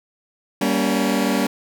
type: chord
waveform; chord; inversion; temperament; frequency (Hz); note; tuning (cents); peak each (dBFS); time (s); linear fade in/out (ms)
sawtooth; G diminished; none; just; 196 / 235.2 / 282.2; G3 / Bb3 / Db4; 0 / +16 / +31; -18; 0.61-1.47; 5
effects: none